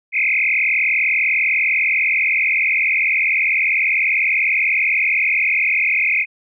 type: tone with frequency modulation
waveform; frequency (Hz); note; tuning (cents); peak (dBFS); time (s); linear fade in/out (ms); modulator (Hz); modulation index
sine; 2308; D7; -31; -14; 0.12-6.26; 50; 40.1; 5.7
effects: none

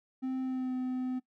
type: tone with pitch glide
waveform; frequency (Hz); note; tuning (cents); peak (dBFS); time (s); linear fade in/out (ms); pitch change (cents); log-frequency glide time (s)
triangle; 260.4 to 255; C4 to C4; -8 to -44; -29; 0.22-1.2; 20; -36; 0.42-0.74
effects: noise-tail reverb RT60 0.1 s tail -19 dB re dry

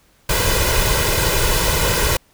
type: noise with comb filter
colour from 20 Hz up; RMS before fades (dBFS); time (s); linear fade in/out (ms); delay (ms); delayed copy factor
pink; -17; 0.29-2.17; 5; 2; +0.7
effects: pink hiss -56 dBFS RMS until 2.33 s

